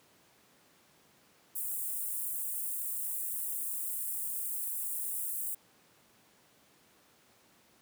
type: high-pass noise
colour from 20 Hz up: white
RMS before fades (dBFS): -36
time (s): 1.55-5.55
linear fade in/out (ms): 10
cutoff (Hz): 8300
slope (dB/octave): 48
effects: pink hiss -64 dBFS RMS until 7.81 s + high-pass 150 Hz 12 dB/octave